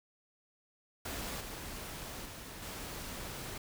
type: noise with level steps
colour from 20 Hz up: pink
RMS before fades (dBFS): -40 / -44 / -47 / -43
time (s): 1.05-3.58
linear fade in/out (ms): 5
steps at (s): 1.4 / 2.25 / 2.62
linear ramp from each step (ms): 10
effects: none